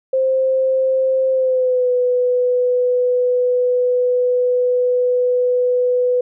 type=tone with pitch glide; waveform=sine; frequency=525 to 496.4 Hz; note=C5 to B4; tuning=+6 to +9 cents; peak=-13 dBFS; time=0.13-6.21 s; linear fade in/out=5 ms; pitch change=-97 cents; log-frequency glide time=1.31-1.91 s; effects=none

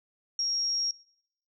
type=tone; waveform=sine; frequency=5588 Hz; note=F8; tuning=in tune; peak=-26 dBFS; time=0.39-0.91 s; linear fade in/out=2 ms; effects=noise-tail reverb RT60 0.7 s tail -23 dB re dry

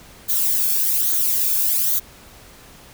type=noise with flanger; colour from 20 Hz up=violet; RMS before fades=-19 dBFS; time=0.28-2 s; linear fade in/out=20 ms; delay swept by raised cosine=0.38 to 1.03 ms; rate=1.2 Hz; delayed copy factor=-0.55; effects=pink hiss -45 dBFS RMS until 2.93 s

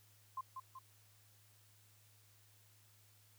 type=tone with echo; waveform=sine; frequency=1052 Hz; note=C6; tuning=9 cents sharp; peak=-39 dBFS; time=0.37-0.41 s; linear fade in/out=5 ms; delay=190 ms; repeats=2; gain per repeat=-5 dB; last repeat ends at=0.79 s; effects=added 104 Hz sine -68 dBFS peak until 3.38 s + white hiss -69 dBFS RMS until 3.38 s

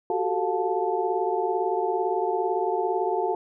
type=tone cluster; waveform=sine; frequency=367.4 / 385.2 / 439 / 712 / 876 Hz; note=F#4 / G4 / A4 / F5 / A5; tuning=-12 / -30 / -4 / +33 / -8 cents; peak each=-29 dBFS; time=0.1-3.35 s; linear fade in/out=2 ms; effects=none

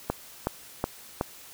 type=click train; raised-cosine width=1 ms; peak=-11 dBFS; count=4; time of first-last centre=0.1-1.211 s; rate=2.7 Hz; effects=white hiss -48 dBFS RMS until 1.53 s

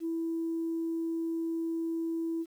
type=tone; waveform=sine; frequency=329.6 Hz; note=E4; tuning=in tune; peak=-29 dBFS; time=0-2.46 s; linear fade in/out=50 ms; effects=tanh soft clip ceiling -25 dBFS + 10-bit

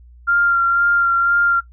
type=tone with vibrato; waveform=sine; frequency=1388 Hz; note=F6; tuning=11 cents flat; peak=-12 dBFS; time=0.27-1.61 s; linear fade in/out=20 ms; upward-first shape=sine; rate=2 Hz; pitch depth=17 cents each way; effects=noise-tail reverb RT60 0.1 s tail -18 dB re dry + added 60 Hz sine -41 dBFS peak until 1.72 s

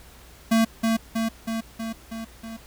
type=tone with echo; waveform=square; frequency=225.6 Hz; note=A3; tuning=44 cents sharp; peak=-17 dBFS; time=0.51-0.65 s; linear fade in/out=10 ms; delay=320 ms; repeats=6; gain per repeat=-3 dB; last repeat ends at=2.57 s; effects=added 60 Hz sine -50 dBFS peak until 2.66 s + pink hiss -50 dBFS RMS until 2.66 s

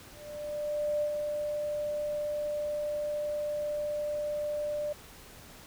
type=tone with ADSR envelope; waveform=sine; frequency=594 Hz; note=D5; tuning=20 cents sharp; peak=-26 dBFS; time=0.12-4.93 s; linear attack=900 ms; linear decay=80 ms; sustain=-4 dB; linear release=8 ms; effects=pink hiss -51 dBFS RMS until 5.66 s

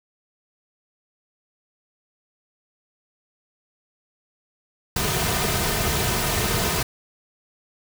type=noise with comb filter; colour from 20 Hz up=pink; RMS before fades=-23 dBFS; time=4.96-6.83 s; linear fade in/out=5 ms; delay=3.6 ms; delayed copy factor=-0.6; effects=none

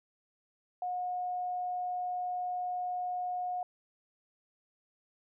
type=tone; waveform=sine; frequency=723 Hz; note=F#5; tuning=40 cents flat; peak=-32 dBFS; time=0.82-3.63 s; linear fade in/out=2 ms; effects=none

